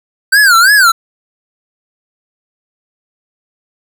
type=tone with vibrato; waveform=square; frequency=1511 Hz; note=F#6; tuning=36 cents sharp; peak=-5 dBFS; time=0.32-0.92 s; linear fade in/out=10 ms; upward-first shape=sine; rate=3 Hz; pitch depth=210 cents each way; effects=none